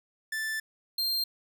45% pulse tone pair in turn, 1760 / 4186 Hz, A6 / C8, 0 / 0 cents, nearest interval octave + minor third, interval 1500 cents, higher second, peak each -30 / -26 dBFS, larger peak second, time 0.32-0.6 / 0.98-1.24 s, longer first, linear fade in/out 5 ms, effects none

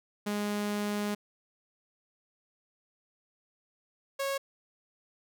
sawtooth tone pair in turn, 206.9 / 549.5 Hz, G#3 / C#5, -6 / -15 cents, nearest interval octave + perfect fourth, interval 1691 cents, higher second, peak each -26 dBFS, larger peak neither, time 0.26-1.15 / 4.19-4.38 s, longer first, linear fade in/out 10 ms, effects none

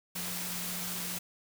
sine tone in noise, 178.1 Hz, F3, 34 cents sharp, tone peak -43 dBFS, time 0.15-1.19 s, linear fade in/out 10 ms, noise white, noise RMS -37 dBFS, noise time 0.15-1.19 s, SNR -9 dB, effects none

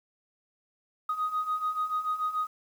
sine beating tone pair, 1244.5 / 1251.4 Hz, D#6 / D#6, 0 / +10 cents, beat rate 6.9 Hz, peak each -32 / -28 dBFS, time 1.09-2.47 s, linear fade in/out 5 ms, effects tanh soft clip ceiling -22 dBFS + 9-bit

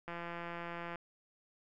click train, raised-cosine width 0.5 ms, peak -28 dBFS, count 151, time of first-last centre 0.08-0.957 s, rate 171 Hz, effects none

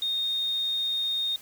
sine tone, 3692 Hz, A#7, 17 cents flat, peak -25 dBFS, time 0.02-1.36 s, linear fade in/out 2 ms, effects white hiss -50 dBFS RMS until 1.41 s

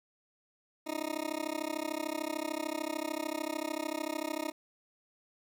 20% pulse tone with amplitude modulation, 311.1 Hz, D#4, in tune, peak -25 dBFS, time 0.86-4.52 s, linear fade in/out 20 ms, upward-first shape sine, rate 33.4 Hz, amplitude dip 100%, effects 11-bit

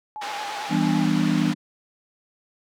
sine tone with vibrato, 830.6 Hz, G#5, in tune, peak -31 dBFS, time 0.16-1.05 s, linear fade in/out 0 ms, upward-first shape square, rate 9 Hz, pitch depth 44 cents each way
pink band-pass noise, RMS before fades -34 dBFS, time 0.21-1.54 s, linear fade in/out 10 ms, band 700 to 4500 Hz, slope 12 dB/octave
sine chord, E minor seventh, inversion none, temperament just, 164.81 / 197.78 / 247.2 / 296.7 Hz, E3 / G3 / B3 / D4, 0 / +16 / +2 / +18 cents, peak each -24 dBFS, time 0.69-1.55 s, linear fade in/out 50 ms
effects none

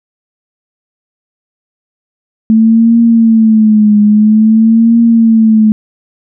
sine tone with vibrato, 220 Hz, A3, in tune, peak -3 dBFS, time 2.5-5.72 s, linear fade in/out 0 ms, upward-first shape triangle, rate 0.5 Hz, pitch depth 100 cents each way, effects none

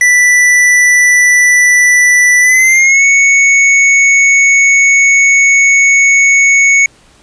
square tone with pitch glide, 1975.5 to 2217 Hz, B6 to C#7, 0 to 0 cents, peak -5 dBFS, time 0.01-6.86 s, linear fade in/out 2 ms, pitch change +200 cents, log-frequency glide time 2.41-3.04 s, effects pink hiss -45 dBFS RMS until 7.22 s + resampled to 22050 Hz

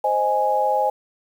sine chord, Ab major, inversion first, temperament equal, 523.3 / 622.3 / 830.6 Hz, C5 / Eb5 / Ab5, 0 / 0 / 0 cents, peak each -23 / -24 / -19 dBFS, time 0.04-0.9 s, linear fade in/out 5 ms, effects 8-bit

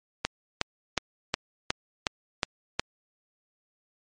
click train, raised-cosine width 0.2 ms, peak -6 dBFS, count 8, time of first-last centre 0.25-2.795 s, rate 2.75 Hz, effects MP3 48 kbps

